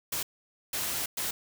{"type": "noise bursts at uneven times", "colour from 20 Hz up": "white", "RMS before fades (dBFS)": -32, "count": 3, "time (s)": [[0.12, 0.23], [0.73, 1.06], [1.17, 1.31]], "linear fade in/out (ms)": 5, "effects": []}